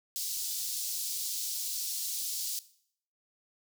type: high-pass noise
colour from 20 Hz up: pink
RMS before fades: -35 dBFS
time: 0.16-2.59 s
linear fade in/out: 0 ms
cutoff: 4400 Hz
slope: 24 dB/octave
effects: noise-tail reverb RT60 0.6 s tail -17 dB re dry